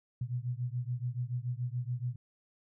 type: beating tone pair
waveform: sine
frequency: 120.2 / 127.2 Hz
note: B2 / C3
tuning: -46 / -48 cents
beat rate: 7 Hz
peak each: -35 / -36 dBFS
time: 0.21-2.16 s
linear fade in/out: 5 ms
effects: none